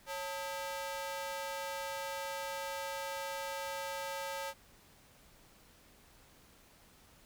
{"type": "ring-modulated tone", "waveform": "sawtooth", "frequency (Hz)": 720, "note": "F#5", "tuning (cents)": -47, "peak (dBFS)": -31, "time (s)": [0.06, 4.54], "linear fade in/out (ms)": 50, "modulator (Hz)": 171, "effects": ["pink hiss -62 dBFS RMS until 7.25 s"]}